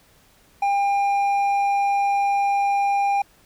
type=tone with hard clipping; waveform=sine; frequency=801 Hz; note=G5; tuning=37 cents sharp; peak=-19 dBFS; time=0.62-3.22 s; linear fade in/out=5 ms; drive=5 dB; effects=pink hiss -56 dBFS RMS until 3.45 s